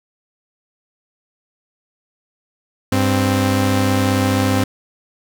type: tone pair together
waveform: sawtooth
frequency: 98.9 / 261.6 Hz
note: G2 / C4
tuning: +16 / 0 cents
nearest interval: octave + perfect fourth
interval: 1684 cents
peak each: -13 dBFS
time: 2.92-4.64 s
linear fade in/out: 5 ms
effects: none